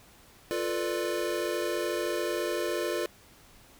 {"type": "chord", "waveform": "square", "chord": "B half-diminished seventh", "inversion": "second", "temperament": "equal with one note detuned", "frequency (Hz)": [349.2, 440, 493.9, 591.8], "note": ["F4", "A4", "B4", "D5"], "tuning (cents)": [0, 0, 0, 13], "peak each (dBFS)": [-33, -36, -36, -35], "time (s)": [0.51, 3.06], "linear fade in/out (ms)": 0, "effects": ["pink hiss -56 dBFS RMS until 3.79 s"]}